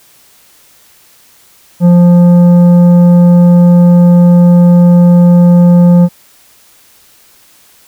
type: tone with tanh clipping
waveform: sine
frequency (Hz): 175.1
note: F3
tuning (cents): +5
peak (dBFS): -3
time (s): 1.8-6.09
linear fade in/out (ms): 50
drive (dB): 9
effects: white hiss -44 dBFS RMS until 7.87 s